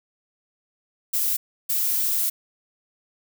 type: noise bursts at uneven times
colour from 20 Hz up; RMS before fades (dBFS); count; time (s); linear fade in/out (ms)
violet; -23; 2; 1.13-1.37 / 1.69-2.3; 10
effects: none